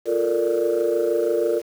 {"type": "chord", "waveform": "sine", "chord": "Bb major seventh", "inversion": "second", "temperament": "equal", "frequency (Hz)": [349.2, 440, 466.2, 587.3], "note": ["F4", "A4", "Bb4", "D5"], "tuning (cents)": [0, 0, 0, 0], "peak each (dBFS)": [-23, -24, -21, -24], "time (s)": [0.05, 1.62], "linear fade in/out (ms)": 50, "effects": ["tanh soft clip ceiling -12 dBFS", "7-bit"]}